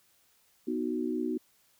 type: chord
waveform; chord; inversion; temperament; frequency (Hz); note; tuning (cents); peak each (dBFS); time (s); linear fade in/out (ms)
sine; B major; none; equal; 246.9 / 311.1 / 370; B3 / D#4 / F#4; 0 / 0 / 0; -33 / -33 / -34; 0.67-1.38; 10
effects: white hiss -67 dBFS RMS until 1.79 s